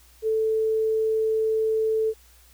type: tone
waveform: sine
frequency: 440 Hz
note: A4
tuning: in tune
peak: -20 dBFS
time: 0.22-2.14 s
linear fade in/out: 50 ms
effects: added 60 Hz sine -54 dBFS peak until 2.53 s + white hiss -56 dBFS RMS until 2.53 s